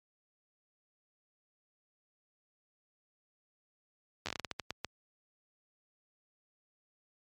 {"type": "slowing click train", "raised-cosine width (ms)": 0.2, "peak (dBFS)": -18, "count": 12, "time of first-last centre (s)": [4.26, 4.846], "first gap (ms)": 11, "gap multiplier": 1.29, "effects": ["high-pass 60 Hz 12 dB/octave", "MP3 96 kbps"]}